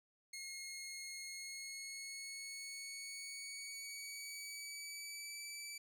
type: tone with pitch glide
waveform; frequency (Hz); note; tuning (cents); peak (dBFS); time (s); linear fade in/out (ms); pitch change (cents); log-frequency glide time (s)
15% pulse; 2157 to 2312; C#7 to D7; -48 to -28; -39; 0.33-5.78; 5; +120; 1.26-5.41
effects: none